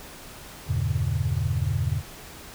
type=chord; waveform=sine; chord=E diminished seventh; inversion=none; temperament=just; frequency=82.41 / 98.89 / 118.67 / 142.4 Hz; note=E2 / G2 / Bb2 / Db3; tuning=0 / +16 / +31 / +47 cents; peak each=-28 dBFS; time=0.66-2.02 s; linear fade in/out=50 ms; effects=pink hiss -43 dBFS RMS until 2.54 s